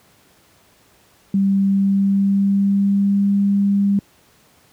sine tone with pitch glide, 196 to 199.77 Hz, G3 to G3, 0 to +33 cents, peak -13 dBFS, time 1.34-3.99 s, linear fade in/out 2 ms, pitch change +33 cents, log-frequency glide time 1.68-3.26 s, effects pink hiss -54 dBFS RMS until 4.72 s + high-pass 80 Hz 12 dB/octave

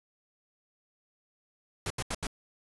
pink noise bursts, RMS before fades -33 dBFS, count 4, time 1.86-2.269 s, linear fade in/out 2 ms, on 43 ms, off 79 ms, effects resampled to 24000 Hz

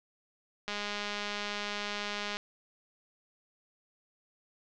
click train, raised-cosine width 0.2 ms, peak -18 dBFS, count 349, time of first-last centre 0.68-2.369 s, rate 206 Hz, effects low-pass 5000 Hz 12 dB/octave

